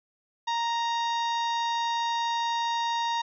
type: harmonic tone with a mistuned harmonic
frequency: 932.3 Hz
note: A#5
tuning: in tune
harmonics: 1 / 2 / 3 / 4 / 5 / 6 / 7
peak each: -26 / -37 / -42 / -35 / -46 / -44 / -49 dBFS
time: 0.47-3.22 s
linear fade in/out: 10 ms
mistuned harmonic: 5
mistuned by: +22 cents
effects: none